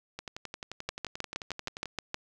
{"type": "two click trains", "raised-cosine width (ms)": 0.2, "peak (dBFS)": [-15, -21], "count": [9, 20], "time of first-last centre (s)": [[0.89, 2.144], [0.19, 1.857]], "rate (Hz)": [6.38, 11.4], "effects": []}